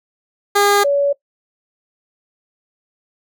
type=tone pair in turn; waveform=15% pulse / sine; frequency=406.2 / 566.2 Hz; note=G#4 / C#5; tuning=-38 / +37 cents; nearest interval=tritone; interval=575 cents; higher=second; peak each=-5 / -12 dBFS; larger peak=first; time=0.55-0.84 / 0.84-1.13 s; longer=neither; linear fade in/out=10 ms; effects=noise-tail reverb RT60 0.1 s tail -19 dB re dry